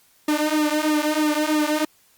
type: tone with flanger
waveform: sawtooth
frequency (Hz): 303.9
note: D#4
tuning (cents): -41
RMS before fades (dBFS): -21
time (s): 0.28-1.85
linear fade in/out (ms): 5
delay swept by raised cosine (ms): 1.3 to 4.2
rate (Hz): 3.1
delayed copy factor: -0.9
effects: white hiss -58 dBFS RMS until 2.17 s + Opus 48 kbps